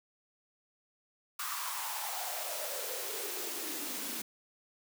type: noise with high-pass filter sweep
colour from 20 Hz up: white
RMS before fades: -38 dBFS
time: 1.39-4.22 s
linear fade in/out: 5 ms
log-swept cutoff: 1200 to 230 Hz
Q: 5.7
effects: none